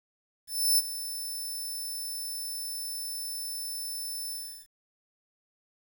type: tone with ADSR envelope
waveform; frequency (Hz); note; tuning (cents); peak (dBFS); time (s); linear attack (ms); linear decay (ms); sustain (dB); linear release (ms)
10% pulse; 5290; E8; +5; -14; 0.47-4.68; 310; 32; -14; 370
effects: 9-bit